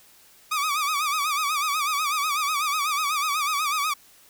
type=tone with vibrato; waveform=sawtooth; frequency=1196 Hz; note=D6; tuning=31 cents sharp; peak=-19 dBFS; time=0.51-3.94 s; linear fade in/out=10 ms; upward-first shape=sine; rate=8.1 Hz; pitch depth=110 cents each way; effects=white hiss -54 dBFS RMS until 4.29 s